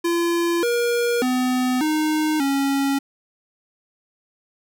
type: tone with pitch steps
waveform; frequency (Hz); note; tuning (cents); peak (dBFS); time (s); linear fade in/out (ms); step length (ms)
square; 341.4 / 475.9 / 253 / 308.7 / 276; F4 / A#4 / B3 / D#4 / C#4; -39 / +36 / +42 / -14 / -7; -19; 0.04-2.99; 10; 590
effects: none